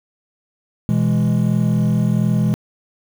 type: chord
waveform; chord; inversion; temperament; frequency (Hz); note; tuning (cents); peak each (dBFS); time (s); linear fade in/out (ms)
triangle; E major; second; equal; 123.47 / 164.81 / 207.7; B2 / E3 / G#3; 0 / 0 / 0; -16; 0.89-2.54; 0
effects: tanh soft clip ceiling -4 dBFS + 7-bit